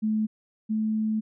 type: tone pair in turn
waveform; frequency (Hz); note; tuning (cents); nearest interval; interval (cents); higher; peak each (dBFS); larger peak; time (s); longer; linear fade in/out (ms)
sine; 216.4 / 217.4; A3 / A3; -29 / -21; unison; 8; second; -22 / -23; first; 0.02-0.27 / 0.69-1.21; second; 20
effects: none